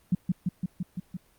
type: tone with echo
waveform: sine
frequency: 179.9 Hz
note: F#3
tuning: 48 cents flat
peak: -19 dBFS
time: 0.12-0.15 s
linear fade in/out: 5 ms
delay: 170 ms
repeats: 6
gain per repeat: -2 dB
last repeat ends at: 1.17 s
effects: pink hiss -63 dBFS RMS until 1.38 s + Opus 32 kbps